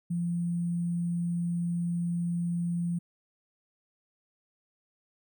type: tone with sample-and-hold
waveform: sine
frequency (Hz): 172.2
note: F3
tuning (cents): -24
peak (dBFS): -27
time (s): 0.1-2.99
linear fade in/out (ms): 10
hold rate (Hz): 8820
effects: none